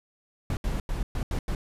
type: noise bursts at uneven times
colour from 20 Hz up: brown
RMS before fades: -28 dBFS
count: 6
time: 0.5-0.57 / 0.64-0.8 / 0.89-1.03 / 1.15-1.23 / 1.31-1.39 / 1.48-1.55 s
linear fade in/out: 2 ms
effects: resampled to 32000 Hz